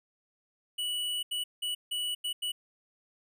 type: tone bursts at uneven times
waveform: square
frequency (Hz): 2947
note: F#7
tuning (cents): -8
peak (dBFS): -31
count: 6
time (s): 0.78-1.23 / 1.31-1.44 / 1.62-1.75 / 1.91-2.15 / 2.24-2.33 / 2.42-2.52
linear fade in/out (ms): 10
effects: none